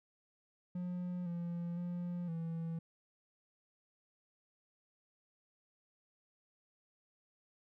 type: tone with pitch steps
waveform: triangle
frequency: 178.7 / 171.9 / 175.6 / 165 Hz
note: F3 / F3 / F3 / E3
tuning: +40 / -27 / +10 / +2 cents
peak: -35 dBFS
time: 0.75-2.79 s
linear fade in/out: 5 ms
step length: 510 ms
effects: none